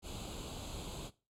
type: noise with comb filter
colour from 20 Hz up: pink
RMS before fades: -44 dBFS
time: 0.02-1.11 s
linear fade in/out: 50 ms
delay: 0.27 ms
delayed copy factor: +0.8
effects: noise-tail reverb RT60 0.3 s tail -18 dB re dry + low-pass 10000 Hz 12 dB/octave